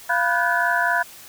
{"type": "tone cluster", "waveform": "sine", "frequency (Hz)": [693, 987, 1463, 1527, 1716], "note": ["F5", "B5", "F#6", "G6", "A6"], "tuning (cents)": [-14, -1, -20, -46, -44], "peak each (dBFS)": -24, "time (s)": [0.09, 1.03], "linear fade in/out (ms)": 10, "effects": ["white hiss -43 dBFS RMS until 1.28 s"]}